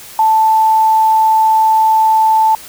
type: tone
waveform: sine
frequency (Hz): 880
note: A5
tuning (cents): 0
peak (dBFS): -7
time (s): 0.19-2.55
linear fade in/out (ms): 2
effects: white hiss -34 dBFS RMS until 2.68 s